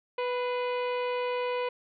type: harmonic tone with a mistuned harmonic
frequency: 493.9 Hz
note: B4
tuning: in tune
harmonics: 1 / 2 / 3 / 4 / 5 / 6 / 7 / 8 / 9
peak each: -29 / -34 / -45 / -43 / -41 / -45 / -54 / -55 / -56 dBFS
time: 0.18-1.69 s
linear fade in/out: 5 ms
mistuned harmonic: 4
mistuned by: +58 cents
effects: none